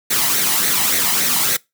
white noise with flanger, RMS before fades -17 dBFS, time 0.1-1.57 s, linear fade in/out 10 ms, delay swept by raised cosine 0.49 to 1.02 ms, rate 3.5 Hz, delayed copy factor +0.55, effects noise-tail reverb RT60 0.2 s tail -23 dB re dry + high-pass 150 Hz 12 dB/octave

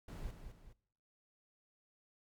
brown noise with echo, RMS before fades -44 dBFS, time 0.08-0.31 s, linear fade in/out 5 ms, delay 210 ms, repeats 2, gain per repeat -7 dB, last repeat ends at 0.73 s, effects noise-tail reverb RT60 0.7 s tail -22 dB re dry + MP3 96 kbps

